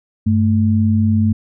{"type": "tone pair together", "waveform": "sine", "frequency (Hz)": [97.73, 219.4], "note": ["G2", "A3"], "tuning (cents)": [-5, -5], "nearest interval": "octave + major second", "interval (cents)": 1400, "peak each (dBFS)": -14, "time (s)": [0.26, 1.33], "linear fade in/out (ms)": 10, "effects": []}